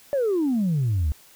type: exponential sweep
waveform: sine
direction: down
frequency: 587 to 69 Hz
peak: -18 dBFS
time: 0.13-1.12 s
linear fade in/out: 0 ms
effects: tanh soft clip ceiling -17 dBFS + white hiss -52 dBFS RMS until 1.35 s